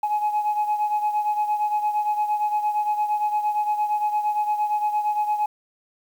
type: beating tone pair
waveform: sine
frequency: 840 / 848.7 Hz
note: G#5 / G#5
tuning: +19 / +37 cents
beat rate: 8.7 Hz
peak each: -20 / -26 dBFS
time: 0.03-5.46 s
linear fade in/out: 5 ms
effects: tanh soft clip ceiling -16 dBFS + 8-bit